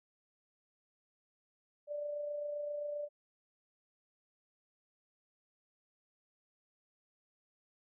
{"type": "tone with amplitude modulation", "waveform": "sine", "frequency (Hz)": 587.3, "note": "D5", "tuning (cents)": 0, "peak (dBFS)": -35, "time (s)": [1.87, 3.09], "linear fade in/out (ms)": 50, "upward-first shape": "sine", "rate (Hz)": 27.6, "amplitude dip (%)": 35, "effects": []}